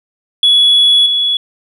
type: tone with level steps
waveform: sine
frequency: 3386 Hz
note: G#7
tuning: 33 cents sharp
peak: -4 / -10 dBFS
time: 0.43-1.37 s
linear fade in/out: 2 ms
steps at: 1.06 s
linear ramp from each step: 2 ms
effects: tanh soft clip ceiling -3 dBFS

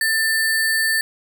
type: tone with sample-and-hold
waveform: sine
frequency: 1780 Hz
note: A6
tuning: 20 cents sharp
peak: -16 dBFS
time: 0.01-1.01 s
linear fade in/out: 2 ms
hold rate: 6300 Hz
effects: none

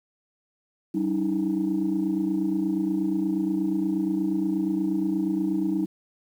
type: tone cluster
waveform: sine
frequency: 191.4 / 289.8 / 318.2 Hz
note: G3 / D4 / D#4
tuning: -41 / -23 / +39 cents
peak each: -27 / -28 / -24 dBFS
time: 0.94-5.86 s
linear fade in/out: 10 ms
effects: tanh soft clip ceiling -16 dBFS + 9-bit

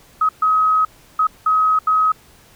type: tone bursts at uneven times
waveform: sine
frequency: 1270 Hz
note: D#6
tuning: 35 cents sharp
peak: -12 dBFS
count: 5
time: 0.21-0.29 / 0.42-0.85 / 1.19-1.27 / 1.46-1.79 / 1.87-2.12 s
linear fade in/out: 5 ms
effects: pink hiss -49 dBFS RMS until 2.55 s

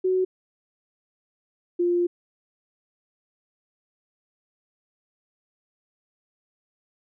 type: tone pair in turn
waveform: sine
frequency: 371.9 / 350 Hz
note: F#4 / F4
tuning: +9 / +4 cents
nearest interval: minor second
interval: 105 cents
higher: first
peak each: -19 dBFS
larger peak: neither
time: 0.04-0.25 / 1.79-2.07 s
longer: second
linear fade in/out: 10 ms
effects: none

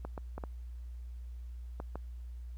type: clicks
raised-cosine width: 1 ms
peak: -26 dBFS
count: 6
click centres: 0.05 / 0.178 / 0.38 / 0.438 / 1.801 / 1.956 s
effects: added 60 Hz sine -41 dBFS peak until 2.57 s + pink hiss -71 dBFS RMS until 2.57 s

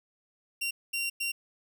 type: tone bursts at uneven times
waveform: sawtooth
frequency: 2759 Hz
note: F7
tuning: 22 cents flat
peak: -26 dBFS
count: 3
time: 0.61-0.71 / 0.93-1.1 / 1.2-1.32 s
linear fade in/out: 10 ms
effects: none

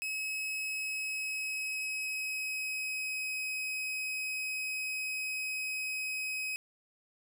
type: tone with pitch glide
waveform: 40% pulse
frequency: 2565 to 2534 Hz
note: E7 to D#7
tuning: -48 to +31 cents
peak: -33 dBFS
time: 0.02-6.56 s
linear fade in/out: 0 ms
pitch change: -21 cents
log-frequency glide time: 0.62-3.34 s
effects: none

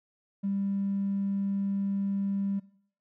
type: tone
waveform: triangle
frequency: 197.8 Hz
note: G3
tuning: 16 cents sharp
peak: -23 dBFS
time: 0.43-2.6 s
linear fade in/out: 20 ms
effects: noise-tail reverb RT60 0.6 s tail -23 dB re dry + tanh soft clip ceiling -24 dBFS

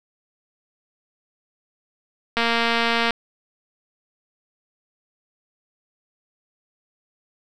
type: click train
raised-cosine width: 0.3 ms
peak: -5 dBFS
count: 172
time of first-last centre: 2.37-3.107 s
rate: 232 Hz
effects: none

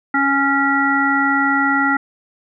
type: harmonic tone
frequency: 277.2 Hz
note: C#4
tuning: in tune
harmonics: 1 / 3 / 5 / 7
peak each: -19 / -21 / -17 / -20 dBFS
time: 0.14-1.97 s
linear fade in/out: 5 ms
effects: none

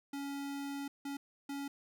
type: tone bursts at uneven times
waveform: square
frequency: 280.3 Hz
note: C#4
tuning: 19 cents sharp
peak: -39 dBFS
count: 3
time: 0.13-0.88 / 1.05-1.17 / 1.49-1.68 s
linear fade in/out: 5 ms
effects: none

